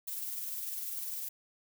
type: noise with tremolo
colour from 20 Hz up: violet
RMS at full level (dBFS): -37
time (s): 0.07-1.29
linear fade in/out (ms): 10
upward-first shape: sine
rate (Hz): 20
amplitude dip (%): 35
effects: none